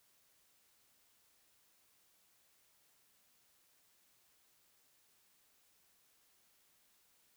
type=silence; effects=white hiss -72 dBFS RMS until 7.36 s